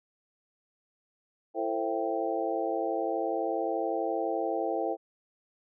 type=harmonic tone with a mistuned harmonic; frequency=111.7 Hz; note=A2; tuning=27 cents sharp; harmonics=3 / 4 / 5 / 6 / 7; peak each=-34 / -34 / -34 / -34 / -34 dBFS; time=1.54-4.97 s; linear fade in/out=50 ms; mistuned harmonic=5; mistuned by=-100 cents; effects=none